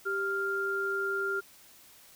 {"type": "tone pair together", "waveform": "sine", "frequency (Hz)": [392, 1396.9], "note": ["G4", "F6"], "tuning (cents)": [0, 0], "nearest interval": "octave + minor seventh", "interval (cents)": 2200, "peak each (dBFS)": [-33, -30], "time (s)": [0.05, 1.41], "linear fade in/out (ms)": 20, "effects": ["white hiss -56 dBFS RMS until 2.15 s"]}